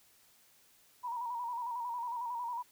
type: tone with vibrato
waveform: sine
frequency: 957 Hz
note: A#5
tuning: 45 cents sharp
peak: -35 dBFS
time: 1.03-2.63 s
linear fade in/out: 20 ms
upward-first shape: square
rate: 11 Hz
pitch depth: 52 cents each way
effects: white hiss -65 dBFS RMS until 2.71 s